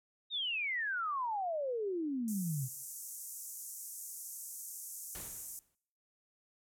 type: exponential sweep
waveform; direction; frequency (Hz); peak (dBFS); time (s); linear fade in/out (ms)
sine; down; 3775 to 123.47; -33; 0.3-2.69; 50
type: band-pass noise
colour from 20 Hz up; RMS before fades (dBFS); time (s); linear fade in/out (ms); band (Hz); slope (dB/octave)
white; -46; 2.28-5.59; 0; 6100 to 14000; 48
type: noise with exponential decay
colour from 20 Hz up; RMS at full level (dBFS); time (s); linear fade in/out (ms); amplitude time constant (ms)
pink; -46; 5.15-5.75; 0; 130
effects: noise-tail reverb RT60 0.6 s tail -23 dB re dry